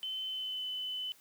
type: tone with pitch glide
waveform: sine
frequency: 3060 to 3018 Hz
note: G7 to F#7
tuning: -42 to +34 cents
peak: -35 dBFS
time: 0.03-1.12 s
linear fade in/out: 0 ms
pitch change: -24 cents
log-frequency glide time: 0.24-0.64 s
effects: white hiss -62 dBFS RMS until 1.2 s + high-pass 100 Hz 12 dB/octave